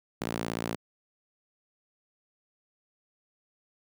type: tone with high-pass filter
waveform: sawtooth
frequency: 56.9 Hz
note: A#1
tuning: 41 cents flat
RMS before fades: -34 dBFS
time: 0.21-0.76 s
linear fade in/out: 5 ms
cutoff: 200 Hz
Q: 0.9
effects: none